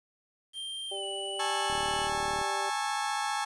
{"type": "tone with pitch glide", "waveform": "square", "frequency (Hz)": [3171, 2959], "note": ["G7", "F#7"], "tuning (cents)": [19, -1], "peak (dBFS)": -36, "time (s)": [0.53, 2.1], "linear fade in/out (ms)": 50, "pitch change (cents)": -120, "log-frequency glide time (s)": [0.89, 1.04]}
{"type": "harmonic tone", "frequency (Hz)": 196.5, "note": "G3", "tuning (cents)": 4, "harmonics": [2, 3, 4], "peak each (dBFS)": [-39, -41, -42], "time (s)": [0.91, 2.7], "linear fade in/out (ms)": 10}
{"type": "chord", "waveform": "35% pulse", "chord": "A major seventh", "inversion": "third", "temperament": "just", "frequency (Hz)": [825, 880, 1100, 1320], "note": ["G#5", "A5", "C#6", "E6"], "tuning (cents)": [-12, 0, -14, 2], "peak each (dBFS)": [-31, -33, -36, -36], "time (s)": [1.39, 3.45], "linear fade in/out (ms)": 10}
{"type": "click train", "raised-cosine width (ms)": 3, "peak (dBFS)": -30, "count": 28, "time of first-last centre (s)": [1.7, 2.414], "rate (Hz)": 37.8}
{"effects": ["resampled to 24000 Hz", "10-bit"]}